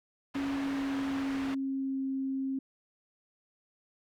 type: low-pass noise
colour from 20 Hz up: white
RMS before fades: -42 dBFS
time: 0.34-1.55 s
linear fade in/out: 10 ms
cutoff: 1800 Hz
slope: 12 dB/octave
type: tone with pitch glide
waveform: sine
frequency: 276.5 to 267.7 Hz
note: C#4 to C4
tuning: -4 to +40 cents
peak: -30 dBFS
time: 0.35-2.59 s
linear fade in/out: 5 ms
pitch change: -56 cents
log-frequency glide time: 0.5-2.03 s
effects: none